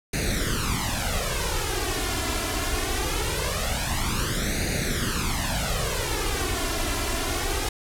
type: noise with flanger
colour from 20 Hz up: pink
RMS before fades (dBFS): -26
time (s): 0.13-7.69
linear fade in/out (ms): 5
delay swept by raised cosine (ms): 0.46 to 2.96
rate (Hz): 0.22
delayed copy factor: +0.8
effects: low-pass 12000 Hz 12 dB/octave